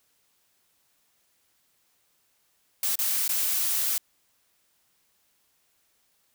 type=noise with dropouts; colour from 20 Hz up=blue; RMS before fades=-26 dBFS; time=2.83-3.98 s; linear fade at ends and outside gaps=2 ms; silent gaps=2.955-2.989 / 3.28-3.291 s; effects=white hiss -69 dBFS RMS until 6.34 s